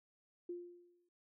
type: tone with exponential decay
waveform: sine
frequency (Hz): 350.5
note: F4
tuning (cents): +6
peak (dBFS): -39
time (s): 0.49-1.09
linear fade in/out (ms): 5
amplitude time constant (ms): 130
effects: none